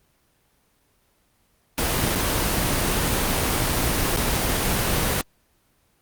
pink noise with dropouts, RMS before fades -22 dBFS, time 1.78-5.21 s, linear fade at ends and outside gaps 0 ms, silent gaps 2.152-2.157 / 4.164-4.172 s, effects pink hiss -64 dBFS RMS until 6.01 s + Opus 24 kbps

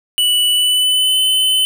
square tone with pitch glide, 2960 to 3036 Hz, F#7 to F#7, 0 to +44 cents, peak -12 dBFS, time 0.18-1.65 s, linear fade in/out 0 ms, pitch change +44 cents, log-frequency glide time 0.49-1.2 s, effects 8-bit

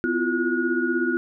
sine tone cluster, 252.1 / 335.3 / 351.5 / 1448 Hz, B3 / E4 / F4 / F#6, +36 / +30 / +11 / -38 cents, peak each -26 dBFS, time 0.04-1.17 s, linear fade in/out 0 ms, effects none

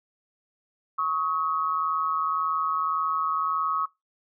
sine tone pair together, 1108.7 / 1270.5 Hz, C#6 / D#6, 0 / +36 cents, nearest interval major second, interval 236 cents, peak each -26 dBFS, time 0.98-3.86 s, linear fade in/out 10 ms, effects noise-tail reverb RT60 0.2 s tail -21 dB re dry

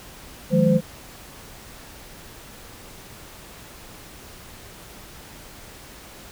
sine tone cluster, 159.2 / 182.3 / 212.5 / 514 Hz, D#3 / F#3 / G#3 / C5, +40 / -25 / +40 / -31 cents, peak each -20 dBFS, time 0.5-0.81 s, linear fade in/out 50 ms, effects pink hiss -43 dBFS RMS until 6.31 s

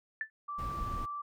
sine tone with exponential decay, 1760 Hz, A6, in tune, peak -28 dBFS, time 0.21-0.3 s, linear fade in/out 1 ms, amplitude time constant 19 ms
sine tone, 1167 Hz, D6, 11 cents flat, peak -36 dBFS, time 0.48-1.22 s, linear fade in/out 10 ms
brown noise, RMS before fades -39 dBFS, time 0.58-1.06 s, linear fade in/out 10 ms
effects none

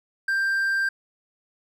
triangle tone, 1580 Hz, G6, 13 cents sharp, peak -19 dBFS, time 0.28-0.89 s, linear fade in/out 5 ms, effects none

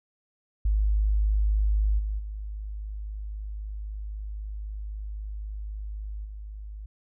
sine tone with level steps, 51.91 Hz, G#1, in tune, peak -20 / -26 / -32 / -36 dBFS, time 0.65-6.86 s, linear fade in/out 5 ms, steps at 1.98 / 2.18 / 6.24 s, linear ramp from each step 20 ms, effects none

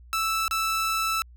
sawtooth tone with dropouts, 1318.5 Hz, E6, in tune, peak -20 dBFS, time 0.13-1.22 s, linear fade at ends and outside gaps 0 ms, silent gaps 0.48-0.511 s, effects added 60 Hz sine -46 dBFS peak until 1.36 s

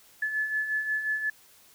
sine beating tone pair, 1722 / 1727.6 Hz, A6 / A6, -38 / -32 cents, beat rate 5.6 Hz, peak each -35 / -27 dBFS, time 0.22-1.3 s, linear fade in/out 5 ms, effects white hiss -57 dBFS RMS until 1.74 s

